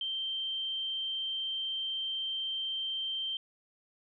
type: tone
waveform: sine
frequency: 3136 Hz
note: G7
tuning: in tune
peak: -32 dBFS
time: 0.01-3.37 s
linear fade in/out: 2 ms
effects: none